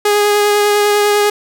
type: tone with vibrato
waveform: sawtooth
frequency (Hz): 413.7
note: G#4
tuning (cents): -7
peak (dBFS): -6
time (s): 0.05-1.3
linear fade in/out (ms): 5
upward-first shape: sine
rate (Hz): 10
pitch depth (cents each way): 12
effects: none